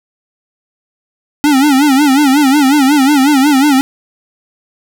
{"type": "tone with vibrato", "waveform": "square", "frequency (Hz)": 280, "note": "C#4", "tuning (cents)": 18, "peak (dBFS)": -7, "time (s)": [1.44, 3.81], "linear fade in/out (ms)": 0, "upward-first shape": "sine", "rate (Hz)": 5.5, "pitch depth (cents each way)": 130, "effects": []}